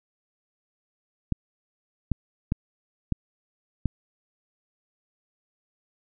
clicks, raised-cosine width 5 ms, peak -11 dBFS, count 5, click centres 1.323 / 2.117 / 2.521 / 3.123 / 3.857 s, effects none

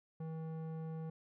square tone with low-pass filter, 160.5 Hz, E3, 46 cents flat, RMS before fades -43 dBFS, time 0.2-1.1 s, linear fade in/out 5 ms, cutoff 780 Hz, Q 0.7, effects none

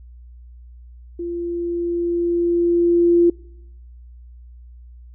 sine tone with level ramp, 344.3 Hz, F4, 25 cents flat, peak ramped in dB -24 to -10 dBFS, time 1.19-3.3 s, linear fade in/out 5 ms, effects noise-tail reverb RT60 0.9 s tail -25 dB re dry + added 60 Hz sine -39 dBFS peak until 5.14 s

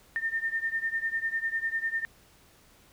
sine beating tone pair, 1808 / 1818 Hz, A6 / A#6, +47 / -44 cents, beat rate 10 Hz, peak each -30 / -32 dBFS, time 0.16-2.05 s, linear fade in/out 0 ms, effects pink hiss -59 dBFS RMS until 2.92 s

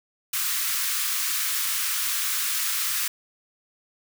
white high-pass noise, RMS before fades -26 dBFS, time 0.33-3.08 s, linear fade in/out 5 ms, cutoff 1100 Hz, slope 48 dB/octave, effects none

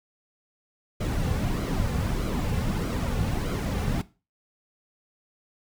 brown noise with flanger, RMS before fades -27 dBFS, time 1-4.02 s, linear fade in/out 10 ms, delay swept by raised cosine 1.1 to 3.2 ms, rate 1.6 Hz, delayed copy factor -0.55, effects noise-tail reverb RT60 0.3 s tail -17 dB re dry

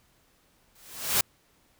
white noise with exponential growth, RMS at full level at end -20 dBFS, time 0.75-1.21 s, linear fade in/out 5 ms, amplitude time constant 100 ms, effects pink hiss -65 dBFS RMS until 1.79 s

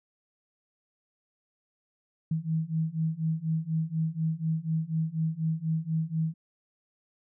sine beating tone pair, 158.3 / 162.4 Hz, D#3 / E3, +30 / -26 cents, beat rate 4.1 Hz, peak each -30 / -29 dBFS, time 2.31-6.34 s, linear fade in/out 5 ms, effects none

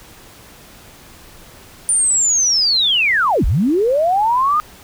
sine linear two-way sweep, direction down then up, 9310 to 31 to 1247 Hz, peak -12 dBFS, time 1.89-4.6 s, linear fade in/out 0 ms, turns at 3.45 s, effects pink hiss -42 dBFS RMS until 4.83 s

